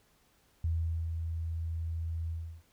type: tone with ADSR envelope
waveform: sine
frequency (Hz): 82.2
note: E2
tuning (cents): -4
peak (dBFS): -27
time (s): 0.64-2.63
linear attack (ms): 4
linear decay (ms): 440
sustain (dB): -5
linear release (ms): 340
effects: pink hiss -68 dBFS RMS until 2.72 s